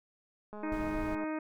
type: click train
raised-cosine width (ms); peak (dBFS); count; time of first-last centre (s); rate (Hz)
1; -32; 150; 0.53-1.24; 210
type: harmonic tone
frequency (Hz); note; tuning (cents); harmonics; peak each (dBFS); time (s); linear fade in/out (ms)
311.1; D#4; 0; 1 / 2 / 3 / 4 / 5 / 6 / 7 / 8; -34 / -40 / -44 / -46 / -48 / -50 / -51 / -52; 0.63-1.39; 5
type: noise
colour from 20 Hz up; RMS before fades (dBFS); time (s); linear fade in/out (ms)
brown; -40; 0.72-1.15; 2
effects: none